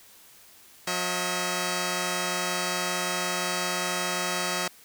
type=tone pair together; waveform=5% pulse; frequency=180 / 642.7 Hz; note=F#3 / E5; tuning=-47 / -44 cents; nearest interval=octave + minor seventh; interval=2203 cents; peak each=-18 dBFS; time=0.87-4.68 s; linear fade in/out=5 ms; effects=white hiss -53 dBFS RMS until 4.84 s